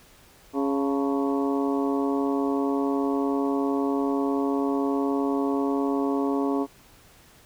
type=harmonic tone with a mistuned harmonic; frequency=138.59 Hz; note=C#3; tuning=in tune; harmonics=2 / 3 / 4 / 5 / 6 / 7 / 8; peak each=-24 / -28 / -36 / -34 / -36 / -39 / -36 dBFS; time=0.53-6.67 s; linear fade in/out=50 ms; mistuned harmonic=6; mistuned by=+97 cents; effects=pink hiss -54 dBFS RMS until 7.45 s